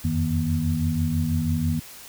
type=tone cluster; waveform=sine; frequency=84 / 90.1 / 157.5 / 239.3 Hz; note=E2 / F#2 / D#3 / A#3; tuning=+33 / -45 / +21 / +46 cents; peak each=-28 / -27 / -25 / -26 dBFS; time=0.04-1.8 s; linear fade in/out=10 ms; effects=white hiss -43 dBFS RMS until 2.08 s